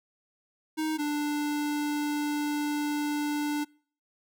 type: tone pair in turn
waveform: square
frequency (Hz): 312.7 / 295.1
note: D#4 / D4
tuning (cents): +9 / +8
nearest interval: minor second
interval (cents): 101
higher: first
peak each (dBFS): -28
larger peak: neither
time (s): 0.77-0.98 / 0.98-3.65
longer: second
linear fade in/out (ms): 20
effects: noise-tail reverb RT60 0.5 s tail -26 dB re dry